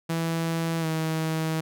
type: tone with pitch glide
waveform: sawtooth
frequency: 164.81 to 159.66 Hz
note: E3 to D#3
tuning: 0 to +45 cents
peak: -21 dBFS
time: 0.09-1.61 s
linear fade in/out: 10 ms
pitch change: -55 cents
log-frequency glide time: 0.8-0.86 s
effects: none